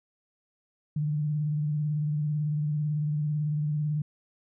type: tone with vibrato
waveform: sine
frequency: 150 Hz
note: D3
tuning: 37 cents sharp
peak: -25 dBFS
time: 0.96-4.02 s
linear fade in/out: 5 ms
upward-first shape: sine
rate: 18 Hz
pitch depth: 43 cents each way
effects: none